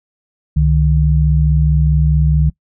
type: tone pair together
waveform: sine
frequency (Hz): 67.8 / 152.44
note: C#2 / D#3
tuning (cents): -38 / -35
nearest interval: octave + major second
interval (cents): 1403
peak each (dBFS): -12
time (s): 0.56-2.5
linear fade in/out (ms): 10
effects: noise-tail reverb RT60 0.1 s tail -23 dB re dry